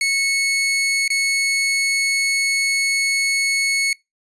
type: tone with dropouts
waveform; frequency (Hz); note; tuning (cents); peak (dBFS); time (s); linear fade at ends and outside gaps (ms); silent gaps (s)
sawtooth; 2201; C#7; -13; -13; 0.01-3.93; 2; 1.079-1.102
effects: noise-tail reverb RT60 0.2 s tail -24 dB re dry + resampled to 24000 Hz